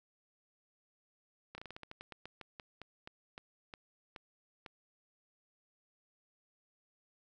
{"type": "slowing click train", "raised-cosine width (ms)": 0.3, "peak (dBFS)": -30, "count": 19, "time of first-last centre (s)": [1.55, 4.662], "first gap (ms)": 30, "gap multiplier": 1.18, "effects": []}